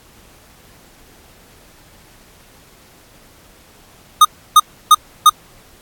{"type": "tone bursts", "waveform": "square", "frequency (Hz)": 1233, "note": "D#6", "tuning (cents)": -16, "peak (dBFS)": -4, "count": 4, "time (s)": [4.21, 5.296], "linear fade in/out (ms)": 5, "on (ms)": 39, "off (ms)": 310, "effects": ["pink hiss -47 dBFS RMS until 5.81 s", "AAC 64 kbps"]}